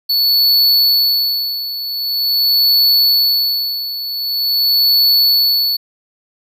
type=tone with tremolo; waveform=square; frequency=4435 Hz; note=C#8; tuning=in tune; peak=-9 dBFS; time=0.09-5.77 s; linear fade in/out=10 ms; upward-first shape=sine; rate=0.45 Hz; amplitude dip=75%; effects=none